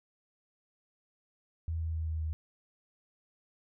sine tone with pitch steps, 81.7 / 80.95 / 80.2 / 79.47 / 78.73 Hz, E2 / E2 / E2 / D#2 / D#2, -15 / -31 / -47 / +37 / +21 cents, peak -31 dBFS, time 1.68-2.33 s, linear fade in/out 0 ms, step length 130 ms, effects none

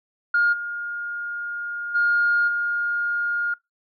sine tone with level steps, 1419 Hz, F6, 27 cents sharp, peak -15 / -27 / -16 / -21 dBFS, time 0.34-3.54 s, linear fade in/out 5 ms, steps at 0.52 / 1.94 / 2.47 s, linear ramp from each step 20 ms, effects noise-tail reverb RT60 0.2 s tail -24 dB re dry + tanh soft clip ceiling -11 dBFS

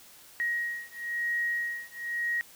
sine beating tone pair, 1889 / 1890 Hz, A#6 / A#6, +22 / +23 cents, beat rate 1 Hz, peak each -32 / -32 dBFS, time 0.4-2.41 s, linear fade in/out 0 ms, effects white hiss -53 dBFS RMS until 2.55 s

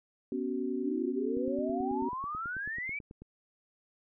sine chord, B suspended second, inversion none, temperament equal with one note detuned, 246.9 / 277.2 / 375.8 Hz, B3 / C#4 / F#4, 0 / 0 / +27 cents, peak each -35 dBFS, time 0.32-2.09 s, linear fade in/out 2 ms
sine exponential sweep, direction up, 277.6 to 2350 Hz, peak -34 dBFS, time 0.83-2.99 s, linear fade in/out 5 ms
click train, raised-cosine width 3 ms, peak -34 dBFS, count 18, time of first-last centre 1.37-3.22 s, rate 9.19 Hz
effects none

